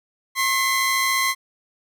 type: tone pair together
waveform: sawtooth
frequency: 1073.5 / 2033 Hz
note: C6 / B6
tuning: +44 / +50 cents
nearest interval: major seventh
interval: 1106 cents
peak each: -18 dBFS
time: 0.35-1.35 s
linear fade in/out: 50 ms
effects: none